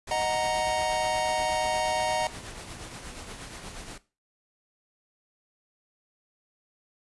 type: noise with tremolo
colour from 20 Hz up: pink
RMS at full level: -39 dBFS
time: 0.07-3.98 s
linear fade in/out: 5 ms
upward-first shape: triangle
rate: 8.4 Hz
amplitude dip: 50%
type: chord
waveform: square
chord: D# minor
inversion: none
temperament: equal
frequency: 622.3 / 740 / 932.3 Hz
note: D#5 / F#5 / A#5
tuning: 0 / 0 / 0 cents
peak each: -30 dBFS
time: 0.11-2.27 s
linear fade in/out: 2 ms
effects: noise-tail reverb RT60 0.3 s tail -17 dB re dry + resampled to 24000 Hz